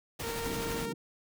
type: noise with tremolo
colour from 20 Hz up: pink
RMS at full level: -37 dBFS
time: 0.19-0.86 s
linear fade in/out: 10 ms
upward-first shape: sine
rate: 12 Hz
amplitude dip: 35%
type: tone with vibrato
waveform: sawtooth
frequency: 461.2 Hz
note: A#4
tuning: 19 cents flat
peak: -32 dBFS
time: 0.23-0.93 s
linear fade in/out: 10 ms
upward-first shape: sine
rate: 19 Hz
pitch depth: 11 cents each way
type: band-pass noise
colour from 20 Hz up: pink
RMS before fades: -40 dBFS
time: 0.46-0.94 s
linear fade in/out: 5 ms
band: 170 to 330 Hz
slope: 24 dB/octave
effects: none